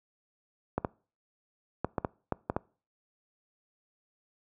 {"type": "clicks", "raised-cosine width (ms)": 1, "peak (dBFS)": -14, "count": 8, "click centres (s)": [0.78, 0.848, 1.846, 1.982, 2.048, 2.323, 2.499, 2.565], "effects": ["noise-tail reverb RT60 0.4 s tail -24 dB re dry", "high-pass 60 Hz 12 dB/octave"]}